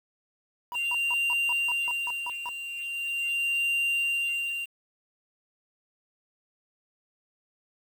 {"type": "tone bursts", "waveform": "triangle", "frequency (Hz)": 970, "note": "B5", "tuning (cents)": -31, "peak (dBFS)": -31, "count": 10, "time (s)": [0.72, 2.49], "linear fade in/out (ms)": 0, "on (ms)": 33, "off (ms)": 160}
{"type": "tone with tremolo", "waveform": "triangle", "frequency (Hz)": 2777, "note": "F7", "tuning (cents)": -10, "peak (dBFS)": -22, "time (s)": [0.74, 4.66], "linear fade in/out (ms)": 20, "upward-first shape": "sine", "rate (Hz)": 0.41, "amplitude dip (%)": 70}
{"effects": ["8-bit"]}